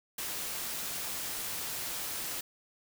white noise, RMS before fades -37 dBFS, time 0.18-2.41 s, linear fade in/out 5 ms, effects none

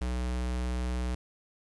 square tone, 61.74 Hz, B1, in tune, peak -30 dBFS, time 0.01-1.15 s, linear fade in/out 5 ms, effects resampled to 24000 Hz + 10-bit

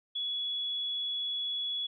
sine tone, 3384 Hz, G#7, 32 cents sharp, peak -31 dBFS, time 0.15-1.87 s, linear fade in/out 10 ms, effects none

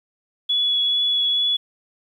sine tone with vibrato, 3392 Hz, G#7, 36 cents sharp, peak -17 dBFS, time 0.49-1.57 s, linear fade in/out 10 ms, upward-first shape triangle, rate 2.3 Hz, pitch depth 11 cents each way, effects 9-bit

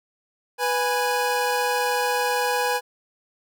25% pulse tone pair together, 493.1 / 827.8 Hz, B4 / G#5, -3 / -6 cents, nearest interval major sixth, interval 897 cents, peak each -20 dBFS, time 0.58-2.81 s, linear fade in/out 50 ms, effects none

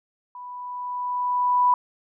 sine tone with level ramp, 987.8 Hz, B5, in tune, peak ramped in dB -36 to -14 dBFS, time 0.35-1.74 s, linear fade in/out 2 ms, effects none

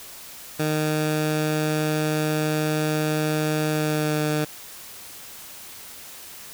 15% pulse tone with pitch glide, 153.8 to 151.86 Hz, D#3 to D#3, -20 to -42 cents, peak -15 dBFS, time 0.59-4.45 s, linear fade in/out 10 ms, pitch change -22 cents, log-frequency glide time 3.7-4.19 s, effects white hiss -41 dBFS RMS until 6.53 s

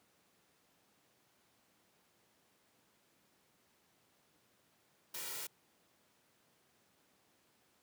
white noise with comb filter, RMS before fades -43 dBFS, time 5.14-5.47 s, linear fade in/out 5 ms, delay 2.1 ms, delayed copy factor +0.6, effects pink hiss -72 dBFS RMS until 7.82 s + high-pass 150 Hz 12 dB/octave

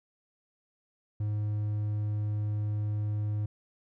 triangle tone, 105.1 Hz, G#2, 21 cents sharp, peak -26 dBFS, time 1.2-3.46 s, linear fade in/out 5 ms, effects none

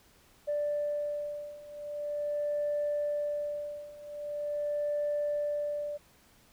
sine beating tone pair, 587.3 / 587.73 Hz, D5 / D5, 0 / +1 cents, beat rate 0.43 Hz, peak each -34 / -32 dBFS, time 0.47-5.98 s, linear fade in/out 20 ms, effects tanh soft clip ceiling -24 dBFS + pink hiss -62 dBFS RMS until 6.52 s

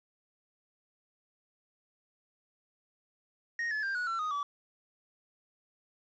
triangle tone with pitch steps, 1864.7 / 1719.8 / 1586.2 / 1463 / 1349.4 / 1244.5 / 1147.9 Hz, A#6 / A6 / G6 / F#6 / E6 / D#6 / D6, 0 / -40 / +20 / -20 / +40 / 0 / -40 cents, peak -29 dBFS, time 3.59-4.43 s, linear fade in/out 2 ms, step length 120 ms, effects resampled to 16000 Hz + 10-bit

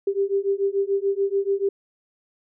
sine beating tone pair, 392 / 398.9 Hz, G4 / G4, 0 / +30 cents, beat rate 6.9 Hz, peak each -23 dBFS, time 0.07-1.69 s, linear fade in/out 5 ms, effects none

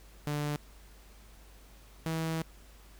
sawtooth tone pair in turn, 147.5 / 161.82 Hz, D3 / E3, +8 / -32 cents, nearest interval major second, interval 160 cents, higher second, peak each -27 dBFS, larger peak neither, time 0.27-0.56 / 2.06-2.42 s, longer second, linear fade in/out 0 ms, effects added 50 Hz sine -53 dBFS peak until 2.99 s + pink hiss -59 dBFS RMS until 2.99 s

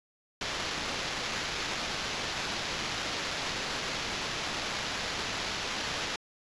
violet noise with sample-and-hold, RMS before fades -34 dBFS, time 0.41-6.16 s, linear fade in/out 2 ms, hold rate 8820 Hz, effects resampled to 22050 Hz

